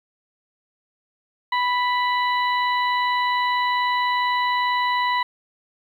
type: harmonic tone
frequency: 987.8 Hz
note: B5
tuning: in tune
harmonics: 1 / 2 / 3 / 4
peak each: -20 / -25 / -34 / -31 dBFS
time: 1.52-5.23 s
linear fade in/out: 5 ms
effects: 9-bit